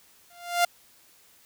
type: tone with exponential growth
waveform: sawtooth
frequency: 698 Hz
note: F5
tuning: 1 cent flat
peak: -13 dBFS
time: 0.3-0.65 s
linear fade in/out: 5 ms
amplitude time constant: 76 ms
effects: white hiss -58 dBFS RMS until 1.45 s